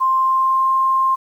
sine tone with pitch glide, 1051 to 1057.7 Hz, C6 to C6, +7 to +18 cents, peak -13 dBFS, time 0-1.16 s, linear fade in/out 20 ms, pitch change +11 cents, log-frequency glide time 0.22-0.73 s, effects 8-bit

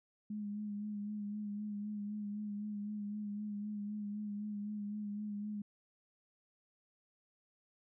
sine tone with vibrato, 207.7 Hz, G#3, in tune, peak -38 dBFS, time 0.3-5.62 s, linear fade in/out 5 ms, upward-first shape sine, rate 3.9 Hz, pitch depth 32 cents each way, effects none

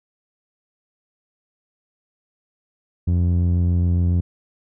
sawtooth tone with low-pass filter, 87.31 Hz, F2, in tune, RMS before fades -18 dBFS, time 3.07-4.21 s, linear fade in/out 10 ms, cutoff 180 Hz, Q 0.72, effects none

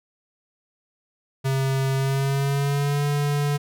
square tone with pitch glide, 134.4 to 144.88 Hz, C3 to D3, +47 to -23 cents, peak -21 dBFS, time 1.44-3.58 s, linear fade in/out 20 ms, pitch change +130 cents, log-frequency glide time 1.95-3.06 s, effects none

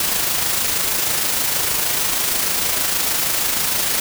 white noise with amplitude modulation, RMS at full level -18 dBFS, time 0-4 s, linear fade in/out 2 ms, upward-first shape sine, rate 26.4 Hz, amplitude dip 35%, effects none

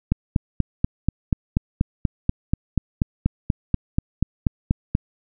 click train, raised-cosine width 5 ms, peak -5 dBFS, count 21, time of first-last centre 0.12-4.951 s, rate 4.14 Hz, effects none

